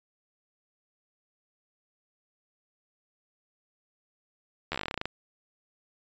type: slowing click train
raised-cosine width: 0.3 ms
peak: -15 dBFS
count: 15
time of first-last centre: 4.72-5.056 s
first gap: 12 ms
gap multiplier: 1.1
effects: resampled to 16000 Hz